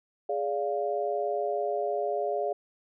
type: chord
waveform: sine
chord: D diminished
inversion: second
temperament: equal with one note detuned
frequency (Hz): 415.3 / 577.9 / 698.5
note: Ab4 / D5 / F5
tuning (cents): 0 / -28 / 0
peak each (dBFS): -31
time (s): 0.29-2.53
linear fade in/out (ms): 5
effects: none